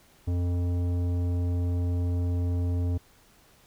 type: tone with tanh clipping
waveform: sine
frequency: 88 Hz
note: F2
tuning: 14 cents sharp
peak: -26 dBFS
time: 0.27-2.98 s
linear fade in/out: 10 ms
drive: 13 dB
effects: pink hiss -59 dBFS RMS until 3.66 s